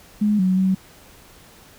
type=tone with pitch steps; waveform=sine; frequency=209.6 / 185.9 / 189 Hz; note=G#3 / F#3 / F#3; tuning=+16 / +8 / +37 cents; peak=-15 dBFS; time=0.21-0.75 s; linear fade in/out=10 ms; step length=180 ms; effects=pink hiss -48 dBFS RMS until 1.78 s